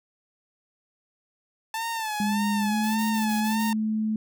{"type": "tone with vibrato", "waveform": "sawtooth", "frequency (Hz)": 880, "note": "A5", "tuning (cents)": 0, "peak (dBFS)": -24, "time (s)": [1.74, 3.73], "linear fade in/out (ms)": 2, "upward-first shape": "sine", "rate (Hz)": 1.7, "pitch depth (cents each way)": 82}
{"type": "tone with pitch glide", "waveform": "sine", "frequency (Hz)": [206.2, 217.1], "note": ["G#3", "A3"], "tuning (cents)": [-12, -23], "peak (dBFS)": -23, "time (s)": [2.2, 4.16], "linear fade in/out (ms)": 2, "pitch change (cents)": 89, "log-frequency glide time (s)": [2.68, 2.75]}
{"type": "noise bursts", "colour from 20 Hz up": "blue", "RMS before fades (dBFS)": -39, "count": 6, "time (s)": [2.83, 3.71], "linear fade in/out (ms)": 10, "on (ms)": 120, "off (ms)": 32}
{"effects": []}